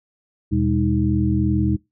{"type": "tone cluster", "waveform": "sine", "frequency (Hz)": [81.1, 123.8, 202.3, 313.4], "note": ["E2", "B2", "G#3", "D#4"], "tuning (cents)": [-28, 5, -45, 13], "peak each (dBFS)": -22, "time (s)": [0.51, 1.77], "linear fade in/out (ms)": 20, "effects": ["noise-tail reverb RT60 0.2 s tail -23 dB re dry"]}